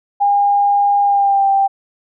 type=tone with pitch glide; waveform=sine; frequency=810 to 786 Hz; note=G#5 to G5; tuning=-43 to +4 cents; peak=-10 dBFS; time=0.2-1.68 s; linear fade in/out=20 ms; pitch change=-53 cents; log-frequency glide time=1.02-1.48 s; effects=none